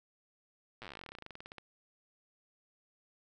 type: slowing click train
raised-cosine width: 0.3 ms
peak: -30 dBFS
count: 29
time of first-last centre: 0.82-1.583 s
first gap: 8 ms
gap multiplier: 1.08
effects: none